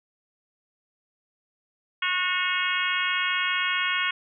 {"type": "harmonic tone with a mistuned harmonic", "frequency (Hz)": 364.7, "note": "F#4", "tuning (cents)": -25, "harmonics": [3, 4, 5, 6, 7, 8, 9], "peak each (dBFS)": [-31, -29, -31, -29, -33, -31, -33], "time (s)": [2.02, 4.11], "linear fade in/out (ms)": 5, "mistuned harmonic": 8, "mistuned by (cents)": -46, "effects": []}